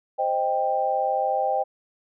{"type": "chord", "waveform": "sine", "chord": "C minor", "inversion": "none", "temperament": "equal with one note detuned", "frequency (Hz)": [523.3, 622.3, 788.5], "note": ["C5", "Eb5", "G5"], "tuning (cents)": [0, 0, 10], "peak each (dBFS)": [-27, -27, -23], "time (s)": [0.18, 1.64], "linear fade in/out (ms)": 20, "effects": []}